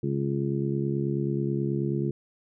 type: harmonic tone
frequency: 69.3 Hz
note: C#2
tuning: in tune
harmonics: 2 / 3 / 4 / 5 / 6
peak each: -28 / -31 / -38 / -30 / -36 dBFS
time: 0.03-2.11 s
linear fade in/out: 5 ms
effects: none